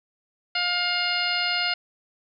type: harmonic tone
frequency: 709 Hz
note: F5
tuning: 26 cents sharp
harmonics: 1 / 2 / 3 / 4 / 5 / 6 / 7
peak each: -32 / -29 / -29 / -28 / -38 / -29 / -32 dBFS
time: 0.55-1.74 s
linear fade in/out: 5 ms
effects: none